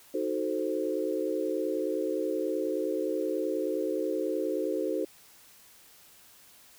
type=chord; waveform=sine; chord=D# diminished seventh; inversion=none; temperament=equal; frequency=311.1 / 370 / 440 / 523.3 Hz; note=D#4 / F#4 / A4 / C5; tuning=0 / 0 / 0 / 0 cents; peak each=-33 dBFS; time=0.14-5.05 s; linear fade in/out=5 ms; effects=white hiss -56 dBFS RMS until 6.78 s